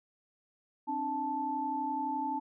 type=tone cluster; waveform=sine; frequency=267.2 / 298.9 / 877 Hz; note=C4 / D4 / A5; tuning=+36 / +31 / -6 cents; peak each=-39 / -39 / -32 dBFS; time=0.87-2.4 s; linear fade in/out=20 ms; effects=none